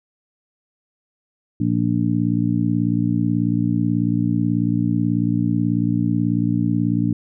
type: harmonic tone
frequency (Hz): 58.27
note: A#1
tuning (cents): 0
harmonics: 2 / 3 / 4 / 5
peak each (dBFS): -22 / -22 / -22 / -22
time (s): 1.6-7.13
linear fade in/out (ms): 5
effects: none